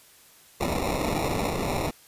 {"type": "noise with sample-and-hold", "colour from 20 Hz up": "white", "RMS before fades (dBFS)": -27, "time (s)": [0.6, 1.91], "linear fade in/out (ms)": 10, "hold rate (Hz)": 1575, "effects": ["white hiss -54 dBFS RMS until 2.07 s", "resampled to 32000 Hz"]}